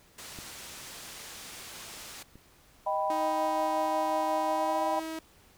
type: low-pass noise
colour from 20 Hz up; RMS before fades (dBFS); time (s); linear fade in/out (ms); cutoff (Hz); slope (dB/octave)
white; -45; 0.18-2.23; 5; 8400; 12
type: clicks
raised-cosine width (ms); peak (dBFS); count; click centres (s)
3; -31 / -38; 2; 0.388 / 2.356
type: chord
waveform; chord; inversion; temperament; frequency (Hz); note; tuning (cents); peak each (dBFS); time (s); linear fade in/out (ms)
sine; Eb augmented; none; equal; 622.3 / 784 / 987.8; Eb5 / G5 / B5; 0 / 0 / 0; -31; 2.86-5; 10
type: tone with pitch glide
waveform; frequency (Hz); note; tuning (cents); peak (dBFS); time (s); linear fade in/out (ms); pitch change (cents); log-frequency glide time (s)
sawtooth; 313.9 to 320.7; D#4 to E4; +15 to -48; -31; 3.1-5.19; 2; +37; 4.46-4.84
effects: pink hiss -60 dBFS RMS until 5.57 s